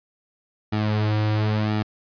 sawtooth tone with flanger, 106.8 Hz, G#2, 49 cents sharp, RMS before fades -22 dBFS, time 0.72-1.83 s, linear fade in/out 10 ms, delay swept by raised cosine 1.9 to 4.9 ms, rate 0.97 Hz, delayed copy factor -0.65, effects resampled to 11025 Hz

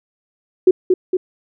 sine tone with echo, 368.7 Hz, F#4, 6 cents flat, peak -5 dBFS, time 0.67-0.71 s, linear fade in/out 5 ms, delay 230 ms, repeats 2, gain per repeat -4 dB, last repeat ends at 1.17 s, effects none

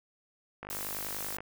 click train, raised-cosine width 0.5 ms, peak -25 dBFS, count 40, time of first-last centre 0.63-1.405 s, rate 50.3 Hz
blue noise, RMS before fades -38 dBFS, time 0.7-1.37 s, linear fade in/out 2 ms
effects none

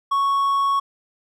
triangle tone, 1108.7 Hz, C#6, in tune, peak -15 dBFS, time 0.11-0.8 s, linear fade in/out 10 ms, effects none

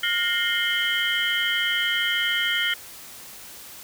sine tone cluster, 1419 / 1847 / 2114 / 3012 / 3209 Hz, F6 / A#6 / C7 / F#7 / G7, +27 / -16 / +17 / +30 / +40 cents, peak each -27 dBFS, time 0.03-2.74 s, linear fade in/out 5 ms, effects tanh soft clip ceiling -11 dBFS + white hiss -42 dBFS RMS until 3.83 s

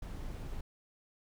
brown noise, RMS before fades -41 dBFS, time 0.02-0.61 s, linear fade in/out 5 ms, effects none

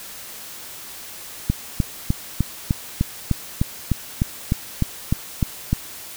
click train, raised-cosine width 5 ms, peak -5 dBFS, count 15, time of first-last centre 1.5-5.73 s, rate 3.31 Hz, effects white hiss -37 dBFS RMS until 6.16 s

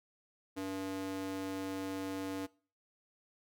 square tone with high-pass filter, 95.9 Hz, G2, 37 cents flat, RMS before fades -39 dBFS, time 0.56-2.47 s, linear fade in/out 20 ms, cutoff 290 Hz, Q 2, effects noise-tail reverb RT60 0.4 s tail -22 dB re dry

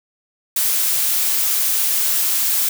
blue noise, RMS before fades -18 dBFS, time 0.56-2.69 s, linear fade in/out 5 ms, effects none

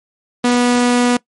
sawtooth tone, 244.2 Hz, B3, 19 cents flat, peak -7 dBFS, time 0.44-1.17 s, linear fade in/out 5 ms, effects noise-tail reverb RT60 0.1 s tail -21 dB re dry + MP3 48 kbps

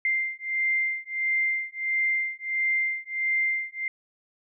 sine beating tone pair, 2093 / 2094.5 Hz, C7 / C7, 0 / +1 cents, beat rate 1.5 Hz, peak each -27 dBFS, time 0.05-3.88 s, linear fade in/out 2 ms, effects none

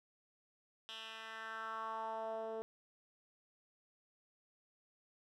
10% pulse tone with band-pass filter sweep, 222.6 Hz, A3, 20 cents sharp, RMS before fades -44 dBFS, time 0.89-2.62 s, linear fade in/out 0 ms, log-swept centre 3200 to 480 Hz, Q 3.1, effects none

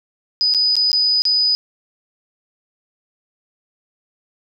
sine tone with dropouts, 4978 Hz, D#8, in tune, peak -13 dBFS, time 0.41-1.55 s, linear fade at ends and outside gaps 0 ms, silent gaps 0.539-0.547 / 0.755-0.766 / 0.917-0.93 / 1.22-1.253 s, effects none

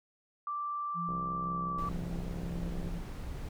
sine tone with pitch glide, 1173 to 1158.9 Hz, D6 to D6, -2 to -23 cents, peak -33 dBFS, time 0.47-1.89 s, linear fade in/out 2 ms, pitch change -21 cents, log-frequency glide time 1.39-1.76 s
sine tone with tremolo, 171.6 Hz, F3, 30 cents flat, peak -37 dBFS, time 0.94-3.02 s, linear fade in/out 50 ms, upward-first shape square, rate 2 Hz, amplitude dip 25%
click train, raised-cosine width 2 ms, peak -32 dBFS, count 119, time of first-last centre 1.09-2.892 s, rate 65.5 Hz
brown noise, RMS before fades -39 dBFS, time 1.78-3.49 s, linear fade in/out 5 ms
effects none

